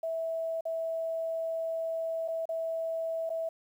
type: tone with dropouts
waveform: sine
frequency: 654 Hz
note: E5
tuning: 14 cents flat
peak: -30 dBFS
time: 0.03-3.49 s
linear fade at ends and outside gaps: 5 ms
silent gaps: 0.609-0.653 / 2.279-2.283 / 2.455-2.49 / 3.294-3.301 s
effects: 10-bit